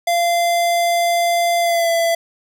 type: tone with pitch glide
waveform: square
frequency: 689 to 671.3 Hz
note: F5 to E5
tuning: -24 to +31 cents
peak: -15 dBFS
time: 0.07-2.15 s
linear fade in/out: 5 ms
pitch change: -45 cents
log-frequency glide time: 1.6-1.89 s
effects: none